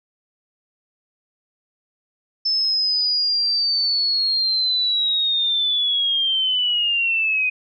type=linear sweep; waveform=sine; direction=down; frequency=5274 to 2489 Hz; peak=-17 dBFS; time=2.45-7.5 s; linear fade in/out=10 ms; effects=none